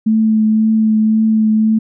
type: tone with vibrato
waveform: sine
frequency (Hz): 218.5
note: A3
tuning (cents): -12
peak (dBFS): -9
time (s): 0.06-1.79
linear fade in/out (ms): 10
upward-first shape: triangle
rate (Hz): 1.9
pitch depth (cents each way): 17
effects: none